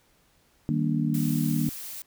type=chord; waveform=sine; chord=Eb major seventh; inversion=none; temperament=just; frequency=155.56 / 194.45 / 233.3 / 291.7 Hz; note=Eb3 / G3 / Bb3 / D4; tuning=0 / -14 / +2 / -12 cents; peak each=-26 / -32 / -27 / -30 dBFS; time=0.69-1.69 s; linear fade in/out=0 ms
type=noise; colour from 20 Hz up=blue; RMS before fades=-38 dBFS; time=1.14-2.02 s; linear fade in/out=2 ms
effects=pink hiss -64 dBFS RMS until 2.06 s